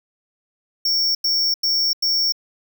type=tone bursts; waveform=square; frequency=5480 Hz; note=F8; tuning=34 cents flat; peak=-17 dBFS; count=4; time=0.85-2.323 s; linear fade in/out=5 ms; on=300 ms; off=91 ms; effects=none